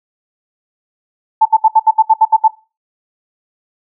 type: tone bursts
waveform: sine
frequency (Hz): 880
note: A5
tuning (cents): 0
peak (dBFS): -4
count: 10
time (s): 1.41-2.481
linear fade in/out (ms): 10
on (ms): 45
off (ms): 69
effects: noise-tail reverb RT60 0.3 s tail -19 dB re dry

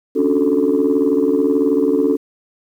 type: chord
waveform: sine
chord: D major seventh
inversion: third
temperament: just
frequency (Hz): 275.3 / 293.7 / 367.1 / 440.5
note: C#4 / D4 / F#4 / A4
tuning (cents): -12 / 0 / -14 / +2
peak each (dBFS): -17 / -17 / -19 / -16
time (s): 0.15-2.17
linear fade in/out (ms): 20
effects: tanh soft clip ceiling -6 dBFS + 8-bit

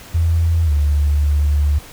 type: tone with pitch glide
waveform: sine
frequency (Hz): 83 to 73.1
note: E2 to D2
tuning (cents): +12 to -7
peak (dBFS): -12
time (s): 0.14-1.79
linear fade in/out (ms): 10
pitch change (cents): -219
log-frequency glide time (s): 0.65-0.71
effects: pink hiss -39 dBFS RMS until 1.92 s

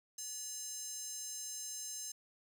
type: tone with high-pass filter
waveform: square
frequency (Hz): 576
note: D5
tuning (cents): -34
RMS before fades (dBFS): -44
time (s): 0.18-2.12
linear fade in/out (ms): 5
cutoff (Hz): 6500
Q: 3.9
effects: 11-bit

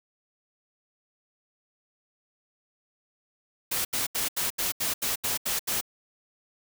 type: noise bursts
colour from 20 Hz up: white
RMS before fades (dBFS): -28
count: 10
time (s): 3.71-5.812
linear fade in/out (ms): 10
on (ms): 140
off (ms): 78
effects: none

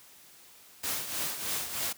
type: noise with tremolo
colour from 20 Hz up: white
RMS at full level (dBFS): -31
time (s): 0.83-1.93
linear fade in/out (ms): 10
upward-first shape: triangle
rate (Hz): 3.2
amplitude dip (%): 65
effects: white hiss -55 dBFS RMS until 1.97 s + high-pass 60 Hz 12 dB/octave

